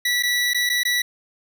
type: tone with dropouts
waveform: 25% pulse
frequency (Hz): 1954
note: B6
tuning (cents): -19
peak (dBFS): -15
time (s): 0.05-1.02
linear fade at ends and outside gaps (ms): 5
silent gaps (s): 0.226-0.233 / 0.535-0.545 / 0.693-0.698 / 0.834-0.851
effects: none